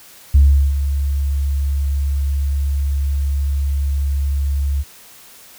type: tone with ADSR envelope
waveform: sine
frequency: 70 Hz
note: C#2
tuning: 18 cents sharp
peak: -4 dBFS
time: 0.34-4.84 s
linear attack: 10 ms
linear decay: 380 ms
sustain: -11 dB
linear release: 37 ms
effects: tanh soft clip ceiling -3 dBFS + white hiss -43 dBFS RMS until 5.58 s